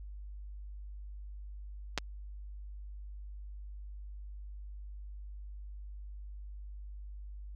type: clicks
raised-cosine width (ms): 0.2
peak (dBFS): -12 / -19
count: 2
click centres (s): 1.977 / 1.984
effects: added 50 Hz sine -42 dBFS peak until 7.55 s + MP3 64 kbps